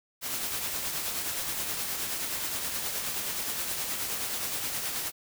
white noise with tremolo, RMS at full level -31 dBFS, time 0.21-5.12 s, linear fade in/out 50 ms, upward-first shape triangle, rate 9.5 Hz, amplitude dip 40%, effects none

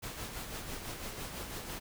pink noise with tremolo, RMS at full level -40 dBFS, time 0.02-1.8 s, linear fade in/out 20 ms, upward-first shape sine, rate 6 Hz, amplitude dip 45%, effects none

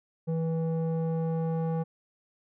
square tone with low-pass filter sweep, 163 Hz, E3, 19 cents flat, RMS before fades -29 dBFS, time 0.27-1.84 s, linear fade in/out 20 ms, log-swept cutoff 470 to 750 Hz, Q 1.5, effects none

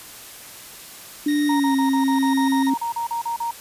sine tone with pitch glide, 293.7 to 269.3 Hz, D4 to C#4, 0 to -50 cents, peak -17 dBFS, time 1.26-2.74 s, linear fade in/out 5 ms, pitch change -150 cents, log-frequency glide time 1.46-1.75 s
25% pulse tone with tremolo, 1864.7 Hz, A#6, in tune, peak -25 dBFS, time 1.28-2.7 s, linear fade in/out 5 ms, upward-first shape triangle, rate 1.1 Hz, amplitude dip 40%
sine tone bursts, 932.3 Hz, A#5, in tune, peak -22 dBFS, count 14, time 1.49-3.511 s, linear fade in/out 5 ms, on 110 ms, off 37 ms
effects white hiss -40 dBFS RMS until 3.6 s + resampled to 32000 Hz

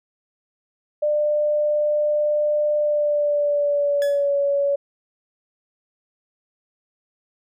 sine tone with pitch glide, 597 to 564.5 Hz, D5 to C#5, +28 to +31 cents, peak -17 dBFS, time 1.02-4.76 s, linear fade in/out 10 ms, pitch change -97 cents, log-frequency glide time 2.77-4.37 s
sawtooth tone with exponential decay, 1700 Hz, G#6, 40 cents sharp, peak -25 dBFS, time 4.02-4.29 s, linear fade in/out 0 ms, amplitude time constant 58 ms
effects none

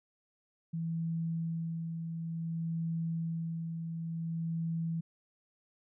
sine tone with tremolo, 164.81 Hz, E3, in tune, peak -31 dBFS, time 0.73-5.01 s, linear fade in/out 10 ms, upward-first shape sine, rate 0.56 Hz, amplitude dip 40%, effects none

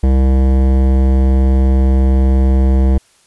sine tone with hard clipping, 65.8 Hz, C2, 10 cents sharp, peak -10 dBFS, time 0.03-2.98 s, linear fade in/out 5 ms, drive 16 dB, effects white hiss -52 dBFS RMS until 3.26 s + resampled to 24000 Hz

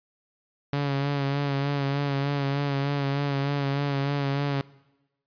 sawtooth tone with vibrato, 140.6 Hz, C#3, 25 cents sharp, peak -20 dBFS, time 0.73-4.61 s, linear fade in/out 0 ms, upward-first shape sine, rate 3.3 Hz, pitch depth 34 cents each way, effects noise-tail reverb RT60 1.0 s tail -21 dB re dry + resampled to 11025 Hz

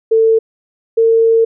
sine tone pair in turn, 447.5 / 453.7 Hz, A4 / A#4, +29 / -47 cents, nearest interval unison, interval 24 cents, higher second, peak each -7 dBFS, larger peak neither, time 0.11-0.39 / 0.97-1.45 s, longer second, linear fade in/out 10 ms, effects none

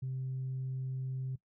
sine tone, 130.81 Hz, C3, in tune, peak -33 dBFS, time 0.02-1.36 s, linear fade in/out 10 ms, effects noise-tail reverb RT60 0.1 s tail -19 dB re dry + tanh soft clip ceiling -31 dBFS

